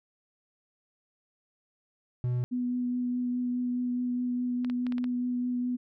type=tone; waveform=triangle; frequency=123.47 Hz; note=B2; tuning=in tune; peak=-24 dBFS; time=2.24-2.44 s; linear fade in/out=0 ms
type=tone with vibrato; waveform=sine; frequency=246.9 Hz; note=B3; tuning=in tune; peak=-27 dBFS; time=2.51-5.77 s; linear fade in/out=20 ms; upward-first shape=triangle; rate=4.8 Hz; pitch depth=13 cents each way
type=clicks; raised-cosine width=0.3 ms; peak=-26 dBFS; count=6; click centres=4.647 / 4.699 / 4.867 / 4.923 / 4.982 / 5.042 s
effects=none